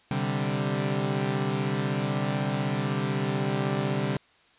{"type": "chord", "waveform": "sawtooth", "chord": "C suspended second", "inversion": "none", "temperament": "equal", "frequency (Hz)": [130.81, 146.83, 196], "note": ["C3", "D3", "G3"], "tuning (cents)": [0, 0, 0], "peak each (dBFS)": -26, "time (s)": [0.11, 4.17], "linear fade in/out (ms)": 2, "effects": ["white hiss -60 dBFS RMS until 4.58 s", "resampled to 8000 Hz"]}